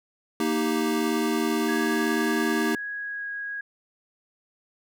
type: chord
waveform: square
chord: Eb major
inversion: second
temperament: equal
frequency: 233.1 / 311.1 / 392 Hz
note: Bb3 / Eb4 / G4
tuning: 0 / 0 / 0 cents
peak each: -28 / -27 / -29 dBFS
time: 0.4-2.75 s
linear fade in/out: 2 ms
type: tone with pitch glide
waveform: sine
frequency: 1661.2 to 1648.8 Hz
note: G#6 to G#6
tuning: 0 to -13 cents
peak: -30 dBFS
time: 1.68-3.61 s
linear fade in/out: 5 ms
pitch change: -13 cents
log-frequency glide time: 2.9-3.31 s
effects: none